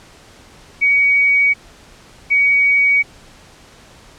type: tone pair in turn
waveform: sine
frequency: 2254 / 2254 Hz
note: C#7 / C#7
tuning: +28 / +28 cents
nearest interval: unison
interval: 0 cents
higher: neither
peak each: -10 dBFS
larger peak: neither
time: 0.81-1.54 / 2.3-3.03 s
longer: neither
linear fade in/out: 20 ms
effects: pink hiss -44 dBFS RMS until 4.18 s + low-pass 8000 Hz 12 dB/octave